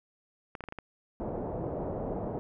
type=clicks; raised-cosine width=0.5 ms; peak=-24 dBFS; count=6; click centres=0.552 / 0.607 / 0.639 / 0.687 / 0.724 / 0.787 s
type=low-pass noise; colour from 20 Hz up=white; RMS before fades=-35 dBFS; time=1.2-2.39 s; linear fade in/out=0 ms; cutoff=670 Hz; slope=24 dB/octave
effects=none